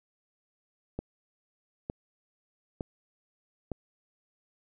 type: click train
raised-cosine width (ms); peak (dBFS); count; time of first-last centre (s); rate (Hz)
2; -20; 4; 0.99-3.717; 1.1
effects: none